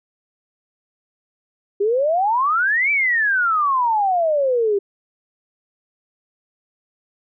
sine exponential two-way sweep, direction up then down, 390.1 to 2349 to 390.1 Hz, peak -15 dBFS, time 1.8-4.79 s, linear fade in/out 10 ms, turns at 2.91 s, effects none

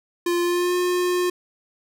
square tone with pitch glide, 348.2 to 358 Hz, F4 to F4, -5 to +43 cents, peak -20 dBFS, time 0.26-1.3 s, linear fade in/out 5 ms, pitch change +48 cents, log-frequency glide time 0.42-0.75 s, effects none

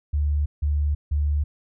sine tone bursts, 73.42 Hz, D2, in tune, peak -19 dBFS, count 3, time 0.13-1.44 s, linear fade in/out 10 ms, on 330 ms, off 160 ms, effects none

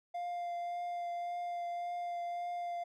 triangle tone with vibrato, 699 Hz, F5, 1 cent sharp, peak -34 dBFS, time 0.14-2.84 s, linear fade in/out 10 ms, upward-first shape triangle, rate 1.8 Hz, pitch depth 13 cents each way, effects none

